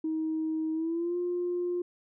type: tone with pitch glide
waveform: sine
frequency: 316.7 to 353.4 Hz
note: D#4 to F4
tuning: +31 to +21 cents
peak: -27 dBFS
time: 0.04-1.82 s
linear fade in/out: 5 ms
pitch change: +190 cents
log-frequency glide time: 0.73-1.17 s
effects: tanh soft clip ceiling -23 dBFS